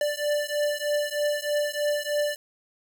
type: beating tone pair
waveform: square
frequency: 587.3 / 590.5 Hz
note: D5 / D5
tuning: 0 / +9 cents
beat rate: 3.2 Hz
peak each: -28 dBFS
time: 0.01-2.36 s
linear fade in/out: 2 ms
effects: none